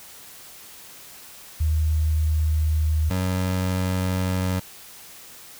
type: tone pair in turn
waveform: sine / 25% pulse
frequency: 77.78 / 92.5 Hz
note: D#2 / F#2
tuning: 0 / 0 cents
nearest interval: minor third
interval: 300 cents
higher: second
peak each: -18 dBFS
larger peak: neither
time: 1.6-3.1 / 3.1-4.6 s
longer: neither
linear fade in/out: 10 ms
effects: white hiss -44 dBFS RMS until 5.59 s